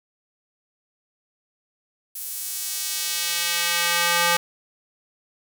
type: tone with high-pass filter sweep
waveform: square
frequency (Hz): 172.3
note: F3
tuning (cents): -23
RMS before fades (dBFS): -24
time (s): 2.15-4.37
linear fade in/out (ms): 5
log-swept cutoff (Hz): 12000 to 960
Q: 0.71
effects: none